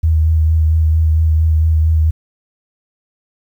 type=tone with vibrato; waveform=sine; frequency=79.4 Hz; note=D#2; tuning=36 cents sharp; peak=-9 dBFS; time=0.03-2.11 s; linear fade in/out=10 ms; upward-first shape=sine; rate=4.4 Hz; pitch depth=23 cents each way; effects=8-bit